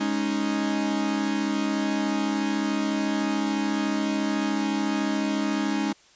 45% pulse chord, Ab suspended fourth, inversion none, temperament equal, 207.7 / 277.2 / 311.1 Hz, Ab3 / Db4 / Eb4, 0 / 0 / 0 cents, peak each -28 dBFS, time 0-5.93 s, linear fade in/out 10 ms, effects white hiss -56 dBFS RMS until 6.15 s + resampled to 16000 Hz

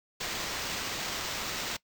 white noise with sample-and-hold, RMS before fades -35 dBFS, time 0.2-1.77 s, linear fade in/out 10 ms, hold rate 11025 Hz, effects noise-tail reverb RT60 0.1 s tail -21 dB re dry

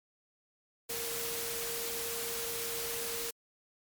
sine tone in noise, 464.5 Hz, A#4, 6 cents flat, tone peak -41 dBFS, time 0.89-3.31 s, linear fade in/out 10 ms, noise white, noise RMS -37 dBFS, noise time 0.89-3.31 s, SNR -7 dB, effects MP3 96 kbps

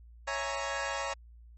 20% pulse chord, A# half-diminished seventh, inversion first, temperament equal, 554.4 / 659.3 / 830.6 / 932.3 Hz, C#5 / E5 / G#5 / A#5, 0 / 0 / 0 / 0 cents, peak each -31 / -35 / -34 / -33 dBFS, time 0.27-1.14 s, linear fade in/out 10 ms, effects added 58 Hz sine -50 dBFS peak until 1.57 s + MP3 32 kbps

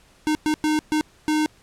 square tone bursts at uneven times, 306.8 Hz, D#4, 24 cents flat, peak -19 dBFS, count 5, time 0.27-0.35 / 0.46-0.54 / 0.64-0.79 / 0.92-1.01 / 1.28-1.46 s, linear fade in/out 0 ms, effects pink hiss -55 dBFS RMS until 1.62 s + low-pass 10000 Hz 12 dB/octave

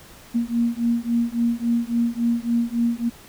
sine beating tone pair, 233.1 / 236.7 Hz, A#3 / A#3, 0 / +27 cents, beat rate 3.6 Hz, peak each -22 dBFS, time 0.34-3.1 s, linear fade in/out 20 ms, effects pink hiss -46 dBFS RMS until 3.28 s

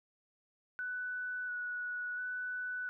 sine tone with vibrato, 1480 Hz, F#6, in tune, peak -36 dBFS, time 0.79-2.89 s, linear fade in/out 0 ms, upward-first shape square, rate 0.72 Hz, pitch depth 13 cents each way, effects none

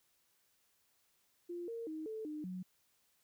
sine tone with pitch steps, 348.1 / 461.2 / 313.8 / 438.4 / 303.5 / 183.7 Hz, F4 / A#4 / D#4 / A4 / D#4 / F#3, -6 / -19 / +15 / -6 / -43 / -12 cents, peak -40 dBFS, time 1.49-2.63 s, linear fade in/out 10 ms, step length 190 ms, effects white hiss -75 dBFS RMS until 3.23 s

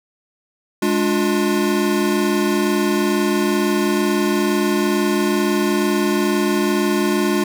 square chord, D diminished, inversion second, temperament equal with one note detuned, 207.7 / 293.7 / 355.9 Hz, Ab3 / D4 / F4, 0 / 0 / +33 cents, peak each -21 / -22 / -20 dBFS, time 0.82-7.44 s, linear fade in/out 5 ms, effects none

